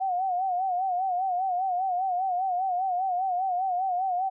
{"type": "tone with vibrato", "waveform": "sine", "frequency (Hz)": 740, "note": "F#5", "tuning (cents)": 0, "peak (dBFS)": -24, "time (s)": [0, 4.3], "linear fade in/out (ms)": 20, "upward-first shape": "sine", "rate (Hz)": 5, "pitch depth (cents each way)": 83, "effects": []}